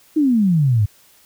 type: exponential sweep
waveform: sine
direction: down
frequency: 320.8 to 98 Hz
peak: -12 dBFS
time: 0.16-0.86 s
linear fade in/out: 10 ms
effects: white hiss -52 dBFS RMS until 1.25 s